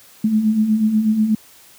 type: beating tone pair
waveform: sine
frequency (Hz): 210 / 218.2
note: G#3 / A3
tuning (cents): +19 / -14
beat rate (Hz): 8.2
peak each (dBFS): -22 / -14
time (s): 0.24-1.35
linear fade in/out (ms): 5
effects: white hiss -47 dBFS RMS until 1.78 s + high-pass 60 Hz 12 dB/octave